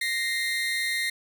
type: tone pair together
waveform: 30% pulse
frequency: 1864.7 / 2090 Hz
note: A#6 / C7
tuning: 0 / -2 cents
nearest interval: major second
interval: 198 cents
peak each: -26 / -25 dBFS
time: 0.01-1.1 s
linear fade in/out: 5 ms
effects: none